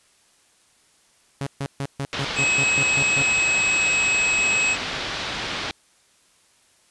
sawtooth tone bursts, 138.59 Hz, C#3, in tune, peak -21 dBFS, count 10, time 1.41-3.22 s, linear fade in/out 0 ms, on 55 ms, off 140 ms
white low-pass noise, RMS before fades -29 dBFS, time 2.13-5.71 s, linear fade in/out 0 ms, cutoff 4300 Hz, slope 24 dB/octave
square tone, 2562 Hz, E7, 50 cents flat, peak -19 dBFS, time 2.35-4.77 s, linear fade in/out 50 ms
effects white hiss -59 dBFS RMS until 6.9 s + resampled to 24000 Hz

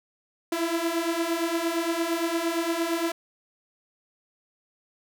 sawtooth beating tone pair, 329.1 / 337.8 Hz, E4 / E4, -3 / +42 cents, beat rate 8.7 Hz, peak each -25 / -23 dBFS, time 0.52-3.12 s, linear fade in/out 5 ms, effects none

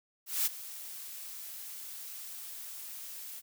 blue noise with ADSR envelope, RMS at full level -28 dBFS, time 0.26-3.42 s, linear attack 200 ms, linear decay 22 ms, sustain -16 dB, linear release 40 ms, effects none

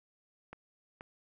clicks, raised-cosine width 0.5 ms, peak -30 dBFS, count 2, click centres 0.53 / 1.009 s, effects none

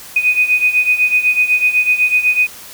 sine beating tone pair, 2489 / 2497 Hz, D#7 / D#7, 0 / +6 cents, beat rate 8 Hz, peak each -12 / -16 dBFS, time 0.16-2.47 s, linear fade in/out 5 ms, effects white hiss -35 dBFS RMS until 2.73 s

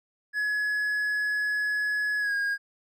triangle tone with pitch glide, 1691 to 1631.5 Hz, G#6 to G#6, +31 to -31 cents, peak -23 dBFS, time 0.33-2.58 s, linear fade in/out 50 ms, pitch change -62 cents, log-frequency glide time 2.19-2.34 s, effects none

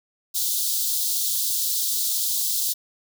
white high-pass noise, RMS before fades -24 dBFS, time 0.34-2.74 s, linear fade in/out 20 ms, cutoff 3500 Hz, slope 48 dB/octave, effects none

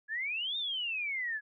sine exponential two-way sweep, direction up then down, 1669 to 3700 to 1669 Hz, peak -32 dBFS, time 0.08-1.41 s, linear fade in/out 50 ms, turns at 0.57 s, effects none

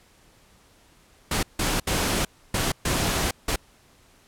pink noise bursts at uneven times, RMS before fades -24 dBFS, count 6, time 1.31-1.43 / 1.59-1.8 / 1.87-2.25 / 2.54-2.72 / 2.85-3.31 / 3.48-3.56 s, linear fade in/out 5 ms, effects pink hiss -57 dBFS RMS until 4.27 s + low-pass 12000 Hz 12 dB/octave

